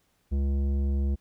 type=tone with tanh clipping; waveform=sine; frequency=69.3 Hz; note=C#2; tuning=in tune; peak=-25 dBFS; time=0.31-1.16 s; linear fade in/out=20 ms; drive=12 dB; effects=pink hiss -70 dBFS RMS until 1.2 s